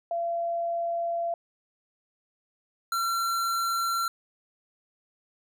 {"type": "tone pair in turn", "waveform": ["sine", "square"], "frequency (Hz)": [681, 1362], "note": ["F5", "F6"], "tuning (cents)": [-44, -44], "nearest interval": "octave", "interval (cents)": 1200, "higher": "second", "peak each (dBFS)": -26, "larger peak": "neither", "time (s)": [[0.11, 1.34], [2.92, 4.08]], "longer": "first", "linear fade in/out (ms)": 2, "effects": []}